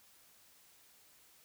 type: silence
effects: white hiss -64 dBFS RMS until 1.44 s